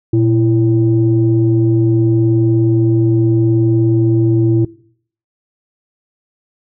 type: tone pair together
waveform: sine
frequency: 117.61 / 333.6 Hz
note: A#2 / E4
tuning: +16 / +21 cents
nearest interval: octave + tritone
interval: 1805 cents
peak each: -11 dBFS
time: 0.13-4.65 s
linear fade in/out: 5 ms
effects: noise-tail reverb RT60 0.6 s tail -21 dB re dry + tanh soft clip ceiling -2 dBFS